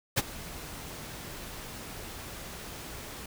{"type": "noise with ADSR envelope", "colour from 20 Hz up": "pink", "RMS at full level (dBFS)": -23, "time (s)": [0.16, 3.26], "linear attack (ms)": 23, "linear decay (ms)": 30, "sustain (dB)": -19, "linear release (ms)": 4, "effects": []}